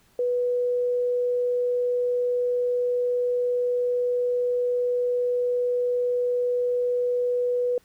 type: tone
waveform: sine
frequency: 491.2 Hz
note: B4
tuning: 9 cents flat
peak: -21 dBFS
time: 0.19-7.78 s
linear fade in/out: 2 ms
effects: pink hiss -61 dBFS RMS until 7.84 s